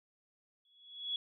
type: tone with exponential growth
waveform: sine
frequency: 3369 Hz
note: G#7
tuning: 24 cents sharp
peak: -31 dBFS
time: 0.65-1.16 s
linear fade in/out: 2 ms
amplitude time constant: 110 ms
effects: none